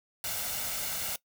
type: noise with comb filter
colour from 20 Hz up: white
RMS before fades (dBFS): -34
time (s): 0.24-1.16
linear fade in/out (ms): 2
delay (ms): 1.4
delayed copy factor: +0.55
effects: noise-tail reverb RT60 0.1 s tail -20 dB re dry